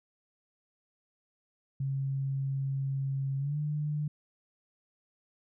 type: tone with pitch glide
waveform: sine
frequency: 136.2 to 149.39 Hz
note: C#3 to D3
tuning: -30 to +30 cents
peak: -29 dBFS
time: 1.8-4.08 s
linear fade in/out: 5 ms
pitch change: +160 cents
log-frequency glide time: 3.38-3.57 s
effects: none